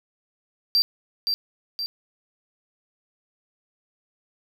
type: tone with echo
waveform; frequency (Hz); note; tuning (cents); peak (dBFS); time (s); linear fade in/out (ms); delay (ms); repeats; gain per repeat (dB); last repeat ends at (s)
triangle; 4704; D8; +2; -15; 0.75-0.82; 0; 520; 2; -5; 1.86
effects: none